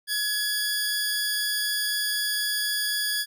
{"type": "tone pair together", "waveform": "20% pulse", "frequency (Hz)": [1687, 4772], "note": ["G#6", "D8"], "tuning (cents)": [27, 27], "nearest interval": "octave + tritone", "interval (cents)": 1800, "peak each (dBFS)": -22, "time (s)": [0.07, 3.26], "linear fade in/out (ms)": 50, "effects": []}